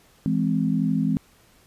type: chord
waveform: sine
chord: E augmented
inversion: none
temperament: equal with one note detuned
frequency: 164.81 / 207.7 / 259.5 Hz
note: E3 / G#3 / B#3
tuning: 0 / 0 / -14 cents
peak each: -24 dBFS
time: 0.26-1.17 s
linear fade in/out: 0 ms
effects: pink hiss -57 dBFS RMS until 1.66 s + resampled to 32000 Hz